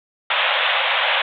white band-pass noise, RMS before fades -19 dBFS, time 0.3-1.22 s, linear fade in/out 5 ms, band 510 to 3600 Hz, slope 96 dB/octave, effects none

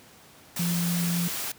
sine tone in noise, 172.7 Hz, F3, 19 cents flat, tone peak -24 dBFS, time 0.59-1.28 s, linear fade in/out 5 ms, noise white, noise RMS -32 dBFS, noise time 0.56-1.52 s, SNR +5 dB, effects pink hiss -52 dBFS RMS until 1.58 s + high-pass 100 Hz 12 dB/octave

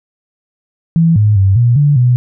sine tone with pitch steps, 165.5 / 105.6 / 96.8 / 119.8 / 145.3 / 123.7 Hz, E3 / G#2 / G2 / A#2 / D3 / B2, +7 / +29 / -21 / +48 / -18 / +3 cents, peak -6 dBFS, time 0.96-2.16 s, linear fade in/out 0 ms, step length 200 ms, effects none

